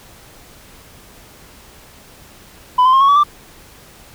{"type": "tone with pitch steps", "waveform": "sine", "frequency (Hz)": [1000, 1033.5, 1068.1, 1103.8, 1140.8, 1178.9], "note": ["B5", "C6", "C6", "C#6", "C#6", "D6"], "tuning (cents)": [21, -22, 35, -8, 49, 6], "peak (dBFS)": -5, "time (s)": [2.78, 3.236], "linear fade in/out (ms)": 10, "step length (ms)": 76, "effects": ["tanh soft clip ceiling -7 dBFS", "pink hiss -43 dBFS RMS until 4.14 s"]}